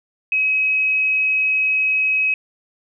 sine tone, 2548 Hz, D#7, 41 cents sharp, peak -15 dBFS, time 0.32-2.34 s, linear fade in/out 2 ms, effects none

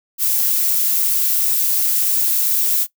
violet noise, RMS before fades -17 dBFS, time 0.18-2.87 s, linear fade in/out 50 ms, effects noise-tail reverb RT60 0.1 s tail -18 dB re dry

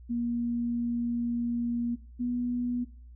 sine tone pair in turn, 237.2 / 243.9 Hz, A#3 / B3, +30 / -21 cents, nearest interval unison, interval 49 cents, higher second, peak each -27 dBFS, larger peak neither, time 0.09-1.96 / 2.19-2.85 s, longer first, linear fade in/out 20 ms, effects noise-tail reverb RT60 0.5 s tail -19 dB re dry + added 60 Hz sine -46 dBFS peak until 3.15 s

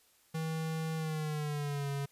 square tone with pitch glide, 160.2 to 140.27 Hz, E3 to C#3, -49 to +21 cents, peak -34 dBFS, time 0.34-2.06 s, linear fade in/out 10 ms, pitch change -230 cents, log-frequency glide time 0.96-1.89 s, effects white hiss -67 dBFS RMS until 2.11 s + resampled to 32000 Hz

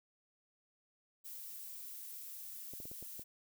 violet noise, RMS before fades -48 dBFS, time 1.24-3.24 s, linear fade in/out 20 ms
clicks, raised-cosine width 2 ms, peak -38 dBFS, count 6, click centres 2.736 / 2.802 / 2.855 / 2.915 / 3.026 / 3.195 s
effects none

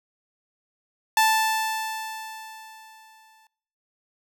sawtooth tone with exponential decay, 880 Hz, A5, in tune, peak -12 dBFS, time 1.17-3.47 s, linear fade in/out 2 ms, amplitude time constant 500 ms, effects noise-tail reverb RT60 0.8 s tail -26 dB re dry

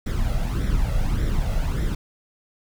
brown noise with flanger, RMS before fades -22 dBFS, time 0.06-1.95 s, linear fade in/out 5 ms, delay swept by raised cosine 0.53 to 1.53 ms, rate 1.7 Hz, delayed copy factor +0.65, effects none

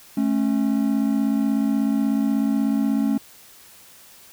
triangle tone pair together, 216.9 / 273.3 Hz, A3 / C#4, -25 / -24 cents, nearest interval major third, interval 401 cents, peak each -19 dBFS, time 0.17-3.18 s, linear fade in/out 5 ms, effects white hiss -48 dBFS RMS until 4.32 s

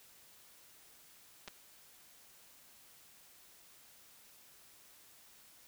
clicks, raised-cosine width 0.2 ms, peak -28 dBFS, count 2, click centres 1.477 / 1.482 s, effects white hiss -61 dBFS RMS until 5.67 s

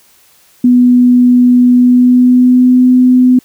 sine tone with pitch glide, 246.9 to 252.2 Hz, B3 to B3, 0 to +36 cents, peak -3 dBFS, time 0.64-3.39 s, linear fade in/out 5 ms, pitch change +36 cents, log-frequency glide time 1.73-2.85 s, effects white hiss -47 dBFS RMS until 3.44 s

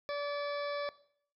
harmonic tone, 577 Hz, D5, 31 cents flat, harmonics 1 / 2 / 3 / 4 / 6 / 7 / 8 / 9, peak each -35 / -41 / -45 / -47 / -51 / -52 / -53 / -54 dBFS, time 0.09-0.89 s, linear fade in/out 0 ms, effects noise-tail reverb RT60 0.6 s tail -18 dB re dry

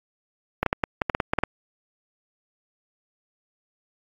clicks, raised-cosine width 0.5 ms, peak -6 dBFS, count 11, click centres 0.63 / 0.663 / 0.729 / 0.838 / 1.018 / 1.098 / 1.149 / 1.202 / 1.335 / 1.387 / 1.436 s, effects AAC 32 kbps

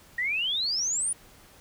sine exponential sweep, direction up, 1864.7 to 9850 Hz, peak -25 dBFS, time 0.18-1.13 s, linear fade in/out 5 ms, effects pink hiss -54 dBFS RMS until 1.6 s

